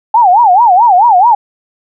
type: tone with vibrato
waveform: sine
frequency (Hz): 830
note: G#5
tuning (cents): -1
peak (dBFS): -3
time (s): 0.14-1.35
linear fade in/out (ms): 5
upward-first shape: sine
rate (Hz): 4.6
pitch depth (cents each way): 270
effects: none